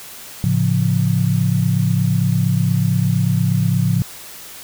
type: chord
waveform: sine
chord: A augmented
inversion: none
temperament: equal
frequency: 110 / 138.59 / 174.61 Hz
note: A2 / C#3 / E#3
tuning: 0 / 0 / 0 cents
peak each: -18 dBFS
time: 0.44-4.02 s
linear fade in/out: 0 ms
effects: white hiss -36 dBFS RMS until 4.63 s

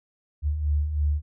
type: beating tone pair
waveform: sine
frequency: 71.6 / 74.7 Hz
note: D2 / D2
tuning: -43 / +30 cents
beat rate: 3.1 Hz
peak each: -30 / -22 dBFS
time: 0.42-1.22 s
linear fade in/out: 50 ms
effects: none

